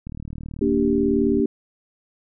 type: click train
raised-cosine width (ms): 5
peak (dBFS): -21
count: 52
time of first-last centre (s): 0.07-1.398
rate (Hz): 38.4
type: chord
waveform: sine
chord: G minor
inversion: first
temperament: equal with one note detuned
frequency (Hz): 233.1 / 292.3 / 392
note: Bb3 / D4 / G4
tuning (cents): 0 / -8 / 0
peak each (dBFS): -21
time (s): 0.61-1.46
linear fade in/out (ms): 5
effects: none